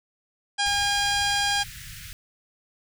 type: harmonic tone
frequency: 810 Hz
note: G#5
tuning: 43 cents flat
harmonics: 1 / 2 / 3 / 4 / 5 / 6 / 7 / 8 / 9 / 10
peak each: -27 / -27 / -34 / -28 / -36 / -30 / -37 / -42 / -38 / -33 dBFS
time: 0.58-1.64 s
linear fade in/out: 20 ms
type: band-stop noise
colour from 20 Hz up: pink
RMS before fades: -40 dBFS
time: 0.66-2.13 s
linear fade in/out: 0 ms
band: 160 to 1500 Hz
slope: 48 dB/octave
effects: none